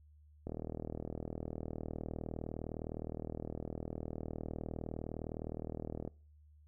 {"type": "click train", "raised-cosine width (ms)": 2, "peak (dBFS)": -27, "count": 223, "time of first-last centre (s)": [0.47, 6.076], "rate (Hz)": 39.6, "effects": ["noise-tail reverb RT60 0.4 s tail -23 dB re dry", "added 75 Hz sine -59 dBFS peak until 6.67 s"]}